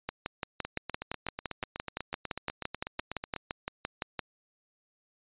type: two click trains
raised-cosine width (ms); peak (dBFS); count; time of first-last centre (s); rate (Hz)
0.3; -16 / -19; 25 / 23; 0.09-4.193 / 0.65-3.363; 5.85 / 8.11
effects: resampled to 8000 Hz